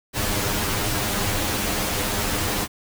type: noise with comb filter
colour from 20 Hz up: pink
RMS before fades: -24 dBFS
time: 0.13-2.68 s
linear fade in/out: 50 ms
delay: 9.8 ms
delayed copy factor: +0.8
effects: none